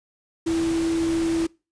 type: tone in noise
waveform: sine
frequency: 329.9 Hz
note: E4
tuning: 1 cent sharp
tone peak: -20 dBFS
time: 0.46-1.47 s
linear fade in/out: 10 ms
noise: pink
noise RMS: -34 dBFS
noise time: 0.46-1.47 s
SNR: +11 dB
effects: noise-tail reverb RT60 0.3 s tail -24 dB re dry + resampled to 22050 Hz